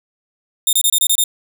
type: tone bursts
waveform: 10% pulse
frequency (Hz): 3640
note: A#7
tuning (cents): -42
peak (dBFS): -4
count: 7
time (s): 0.67-1.239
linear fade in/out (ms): 2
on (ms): 59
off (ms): 26
effects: none